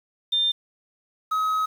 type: tone pair in turn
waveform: sine / triangle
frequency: 3600 / 1272.8 Hz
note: A7 / D#6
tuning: +39 / +39 cents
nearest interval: octave + tritone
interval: 1800 cents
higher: first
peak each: -19 dBFS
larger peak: neither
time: 0.32-0.52 / 1.31-1.66 s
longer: second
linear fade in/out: 10 ms
effects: 8-bit